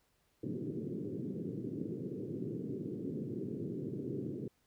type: band-pass noise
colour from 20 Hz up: white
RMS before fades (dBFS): -40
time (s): 0.43-4.48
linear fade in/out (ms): 5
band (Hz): 110 to 410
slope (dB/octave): 48
effects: pink hiss -75 dBFS RMS until 4.66 s